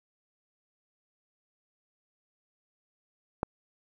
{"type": "click", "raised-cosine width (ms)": 1, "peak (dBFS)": -13, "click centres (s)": 3.431, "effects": ["9-bit"]}